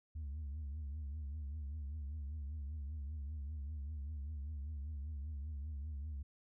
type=tone with vibrato; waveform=sine; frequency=73.42 Hz; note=D2; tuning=in tune; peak=-38 dBFS; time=0.15-6.23 s; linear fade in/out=10 ms; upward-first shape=triangle; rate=5.1 Hz; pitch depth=150 cents each way; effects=tanh soft clip ceiling -39 dBFS